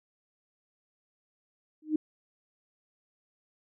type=tone with exponential growth; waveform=sine; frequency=308.4 Hz; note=D#4; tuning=15 cents flat; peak=-20 dBFS; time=1.82-1.96 s; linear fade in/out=5 ms; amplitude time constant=30 ms; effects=none